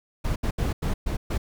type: noise bursts at uneven times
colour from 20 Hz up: brown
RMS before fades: -25 dBFS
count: 6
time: 0.24-0.36 / 0.43-0.51 / 0.58-0.73 / 0.82-0.94 / 1.06-1.17 / 1.3-1.38 s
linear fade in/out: 10 ms
effects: none